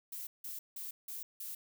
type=noise bursts; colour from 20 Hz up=violet; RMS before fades=-43 dBFS; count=5; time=0.12-1.55 s; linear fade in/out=5 ms; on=150 ms; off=170 ms; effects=none